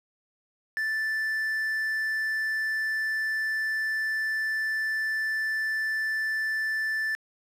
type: tone with quantisation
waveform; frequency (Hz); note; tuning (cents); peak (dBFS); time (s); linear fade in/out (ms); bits
triangle; 1760; A6; 0; -24; 0.77-7.15; 0; 7
effects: low-pass 10000 Hz 12 dB/octave